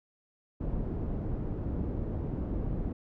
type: low-pass noise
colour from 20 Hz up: pink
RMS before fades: -33 dBFS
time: 0.6-2.93 s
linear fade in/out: 10 ms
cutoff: 350 Hz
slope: 12 dB/octave
effects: none